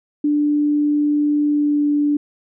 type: tone with pitch glide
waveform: sine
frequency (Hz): 294.8 to 292.6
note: D4 to D4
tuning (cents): +7 to -6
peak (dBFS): -14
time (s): 0.24-2.17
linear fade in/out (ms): 5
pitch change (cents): -13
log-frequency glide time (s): 1.45-1.86
effects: none